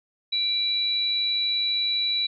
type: tone pair together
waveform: sine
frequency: 2349 / 3936 Hz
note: D7 / B7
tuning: 0 / -7 cents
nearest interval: major sixth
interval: 893 cents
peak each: -33 / -22 dBFS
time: 0.32-2.27 s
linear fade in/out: 10 ms
effects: none

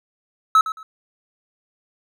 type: tone with echo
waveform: triangle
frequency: 1297 Hz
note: E6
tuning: 28 cents flat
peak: -8 dBFS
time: 0.55-0.61 s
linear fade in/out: 2 ms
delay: 110 ms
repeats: 2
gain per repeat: -13 dB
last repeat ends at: 0.83 s
effects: none

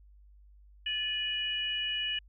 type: tone cluster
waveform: sine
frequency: 1739 / 2466 / 2929 Hz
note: A6 / D#7 / F#7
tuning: -21 / -16 / -18 cents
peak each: -39 / -39 / -31 dBFS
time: 0.86-2.19 s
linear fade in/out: 5 ms
effects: added 50 Hz sine -54 dBFS peak until 2.28 s

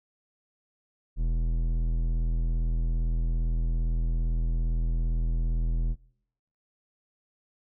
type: tone with low-pass filter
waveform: square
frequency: 41.2 Hz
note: E1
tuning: in tune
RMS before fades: -26 dBFS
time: 1.16-5.96 s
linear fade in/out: 50 ms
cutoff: 190 Hz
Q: 0.51
effects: noise-tail reverb RT60 0.8 s tail -25 dB re dry

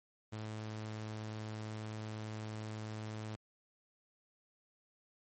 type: tone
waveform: sawtooth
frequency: 108.4 Hz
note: A2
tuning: 25 cents flat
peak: -37 dBFS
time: 0.32-3.36 s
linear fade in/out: 10 ms
effects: MP3 32 kbps

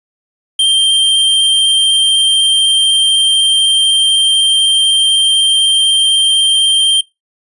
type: tone with vibrato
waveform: square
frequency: 3162 Hz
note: G7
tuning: 14 cents sharp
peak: -8 dBFS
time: 0.59-7.01 s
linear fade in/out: 5 ms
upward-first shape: sine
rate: 16 Hz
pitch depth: 9 cents each way
effects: noise-tail reverb RT60 0.2 s tail -22 dB re dry + resampled to 24000 Hz

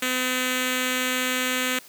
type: tone with notch filter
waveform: 5% pulse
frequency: 254.3 Hz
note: C4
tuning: 49 cents flat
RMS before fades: -25 dBFS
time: 0.02-1.79 s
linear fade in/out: 5 ms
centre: 840 Hz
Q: 1
effects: white hiss -48 dBFS RMS until 1.88 s + high-pass 150 Hz 12 dB/octave

